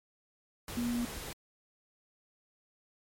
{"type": "tone in noise", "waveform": "sine", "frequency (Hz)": 239.1, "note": "A#3", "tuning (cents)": 44, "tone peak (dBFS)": -30, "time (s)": [0.77, 1.05], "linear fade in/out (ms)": 2, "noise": "pink", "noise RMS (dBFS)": -42, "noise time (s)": [0.68, 1.33], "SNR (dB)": 9, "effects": ["MP3 64 kbps"]}